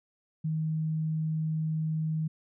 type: tone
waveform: sine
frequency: 157.6 Hz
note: D#3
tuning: 23 cents sharp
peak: -27 dBFS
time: 0.44-2.28 s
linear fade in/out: 10 ms
effects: none